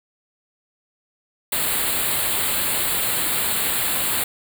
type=band-stop noise; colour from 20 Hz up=white; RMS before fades=-22 dBFS; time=1.52-4.24 s; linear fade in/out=5 ms; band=4500 to 7400 Hz; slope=96 dB/octave; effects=none